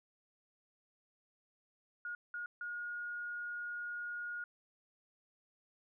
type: tone bursts at uneven times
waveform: sine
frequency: 1435 Hz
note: F6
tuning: 47 cents sharp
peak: -39 dBFS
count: 3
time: 2.05-2.15 / 2.34-2.46 / 2.61-4.44 s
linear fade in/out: 2 ms
effects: none